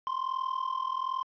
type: tone with amplitude modulation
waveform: triangle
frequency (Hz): 1046.5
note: C6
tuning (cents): 0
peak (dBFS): -24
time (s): 0.07-1.23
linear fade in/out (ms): 0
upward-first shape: sine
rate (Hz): 41.2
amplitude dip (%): 85
effects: resampled to 11025 Hz + 11-bit